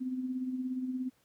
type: tone with tremolo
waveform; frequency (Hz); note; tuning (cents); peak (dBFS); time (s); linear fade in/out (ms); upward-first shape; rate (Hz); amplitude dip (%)
sine; 256; C4; -38; -30; 0-1.1; 20; sine; 17; 50
effects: pink hiss -70 dBFS RMS until 1.24 s + high-pass 80 Hz 12 dB/octave